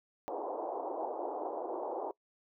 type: band-pass noise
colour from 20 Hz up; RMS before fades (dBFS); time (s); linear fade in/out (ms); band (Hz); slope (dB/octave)
white; -38; 0.28-2.11; 0; 320 to 910; 48
effects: noise-tail reverb RT60 0.1 s tail -22 dB re dry